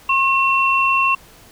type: tone pair together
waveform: sine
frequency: 1076.7 / 2713 Hz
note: C6 / E7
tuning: +49 / +49 cents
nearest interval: octave + major third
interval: 1600 cents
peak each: -16 dBFS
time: 0.09-1.15 s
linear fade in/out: 5 ms
effects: pink hiss -46 dBFS RMS until 1.51 s